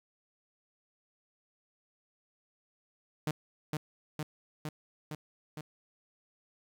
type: tone with echo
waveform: sawtooth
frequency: 152.5 Hz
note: D#3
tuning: 34 cents flat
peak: -26 dBFS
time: 3.27-3.31 s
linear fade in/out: 2 ms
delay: 460 ms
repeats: 5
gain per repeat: -2 dB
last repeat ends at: 5.61 s
effects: 11-bit